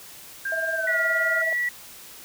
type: tone with pitch glide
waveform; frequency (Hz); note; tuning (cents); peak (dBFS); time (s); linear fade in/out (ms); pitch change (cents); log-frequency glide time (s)
sine; 1596 to 1413.7; G6 to F6; +31 to +21; -25; 0.45-1.42; 5; -210; 0.75-0.99
type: tone with tremolo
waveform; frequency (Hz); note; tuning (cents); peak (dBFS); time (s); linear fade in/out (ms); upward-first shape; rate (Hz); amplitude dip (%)
sine; 650; E5; -24; -25; 0.52-1.53; 2; sine; 19; 75
type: tone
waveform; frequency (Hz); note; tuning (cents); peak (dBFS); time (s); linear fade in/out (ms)
sine; 1944; B6; -28; -22; 0.87-1.69; 5
effects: white hiss -44 dBFS RMS until 2.24 s